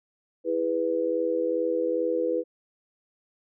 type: chord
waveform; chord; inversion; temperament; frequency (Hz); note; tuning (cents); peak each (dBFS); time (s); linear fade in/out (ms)
sine; E major; none; just; 329.6 / 412 / 494.4; E4 / G#4 / B4; 0 / -14 / +2; -29 / -31 / -25; 0.44-2.44; 50
effects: none